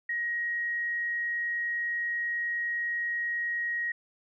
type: tone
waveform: sine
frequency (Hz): 1889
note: A#6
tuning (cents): +22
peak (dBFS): -28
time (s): 0.09-3.92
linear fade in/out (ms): 5
effects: none